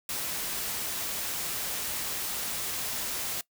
white noise, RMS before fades -33 dBFS, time 0.09-3.41 s, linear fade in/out 2 ms, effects noise-tail reverb RT60 0.1 s tail -21 dB re dry

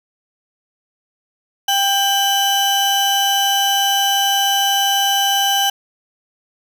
35% pulse tone pair together, 793.2 / 3000 Hz, G5 / F#7, +20 / +23 cents, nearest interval octave + major seventh, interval 2303 cents, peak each -15 / -15 dBFS, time 1.68-5.7 s, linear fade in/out 5 ms, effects none

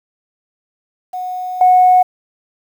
sine tone with level steps, 733 Hz, F#5, 16 cents flat, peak -20 / -5 dBFS, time 1.13-2.03 s, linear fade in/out 10 ms, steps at 1.61 s, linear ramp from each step 2 ms, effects tanh soft clip ceiling -1 dBFS + 7-bit

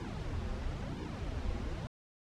brown noise with flanger, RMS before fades -38 dBFS, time 0-1.87 s, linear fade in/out 0 ms, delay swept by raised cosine 1.5 to 7 ms, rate 1 Hz, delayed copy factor -1, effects low-pass 6000 Hz 12 dB/octave

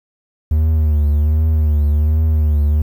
triangle tone with vibrato, 76.2 Hz, D#2, 36 cents flat, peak -9 dBFS, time 0.51-2.82 s, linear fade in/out 5 ms, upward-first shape triangle, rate 1.3 Hz, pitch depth 76 cents each way, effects 8-bit

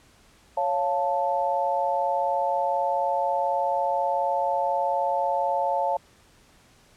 sine chord, Db augmented, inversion none, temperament equal, 554.4 / 698.5 / 880 Hz, Db5 / F5 / A5, 0 / 0 / 0 cents, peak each -27 / -27 / -25 dBFS, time 0.57-5.97 s, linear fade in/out 5 ms, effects pink hiss -57 dBFS RMS until 6.96 s + low-pass 10000 Hz 12 dB/octave

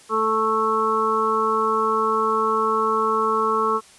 harmonic tone, 220 Hz, A3, in tune, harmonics 1 / 2 / 4 / 5 / 6, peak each -31 / -23 / -31 / -21 / -24 dBFS, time 0.09-3.81 s, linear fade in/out 50 ms, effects white hiss -49 dBFS RMS until 3.98 s + resampled to 24000 Hz

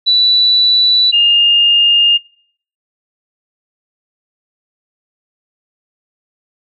sine tone pair in turn, 3958 / 2825 Hz, B7 / F7, +3 / +19 cents, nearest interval tritone, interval 584 cents, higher first, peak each -7 dBFS, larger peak neither, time 0.06-1.12 / 1.12-2.18 s, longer neither, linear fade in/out 20 ms, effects noise-tail reverb RT60 0.6 s tail -24 dB re dry

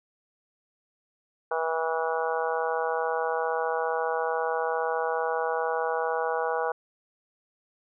harmonic tone, 162.3 Hz, E3, 27 cents flat, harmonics 3 / 4 / 5 / 6 / 7 / 8 / 9, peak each -29 / -33 / -31 / -35 / -35 / -40 / -35 dBFS, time 1.51-6.72 s, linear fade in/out 5 ms, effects none

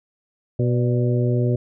harmonic tone with a mistuned harmonic, 122.9 Hz, B2, 8 cents flat, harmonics 1 / 2 / 3 / 4 / 5, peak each -18 / -26 / -25 / -29 / -31 dBFS, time 0.59-1.56 s, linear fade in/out 5 ms, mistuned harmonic 5, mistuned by -56 cents, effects none

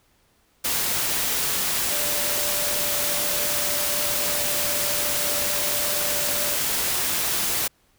sine tone in noise, 587.3 Hz, D5, in tune, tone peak -33 dBFS, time 1.9-6.56 s, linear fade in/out 10 ms, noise white, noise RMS -24 dBFS, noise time 0.64-7.68 s, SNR -12 dB, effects pink hiss -63 dBFS RMS until 7.98 s

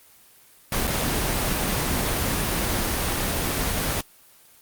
pink noise with dropouts, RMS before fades -24 dBFS, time 0.72-4.01 s, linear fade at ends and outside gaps 2 ms, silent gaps 0.872-0.876 s, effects white hiss -53 dBFS RMS until 4.61 s + Opus 24 kbps

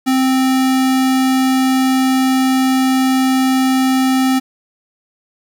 square tone, 261.6 Hz, C4, in tune, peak -12 dBFS, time 0.06-4.4 s, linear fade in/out 20 ms, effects 8-bit

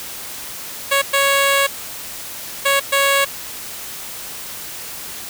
10% pulse tone bursts at uneven times, 554.4 Hz, C#5, in tune, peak -5 dBFS, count 4, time 0.91-1.02 / 1.13-1.67 / 2.65-2.8 / 2.92-3.25 s, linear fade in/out 10 ms, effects white hiss -31 dBFS RMS until 5.29 s

